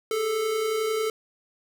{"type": "tone pair together", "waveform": "square", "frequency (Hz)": [408.9, 440], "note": ["G#4", "A4"], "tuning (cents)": [-27, 0], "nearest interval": "minor second", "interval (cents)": 127, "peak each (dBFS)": [-35, -25], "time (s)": [0.11, 1.1], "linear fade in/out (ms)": 2, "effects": []}